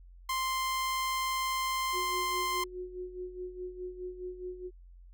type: tone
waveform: sawtooth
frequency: 1046.5 Hz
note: C6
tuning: in tune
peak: -26 dBFS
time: 0.29-2.64 s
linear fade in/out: 5 ms
type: tone with tremolo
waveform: sine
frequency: 363.9 Hz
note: F#4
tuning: 29 cents flat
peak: -35 dBFS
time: 1.92-4.71 s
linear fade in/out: 50 ms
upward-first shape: sine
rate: 4.8 Hz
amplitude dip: 70%
effects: added 44 Hz sine -50 dBFS peak until 5.13 s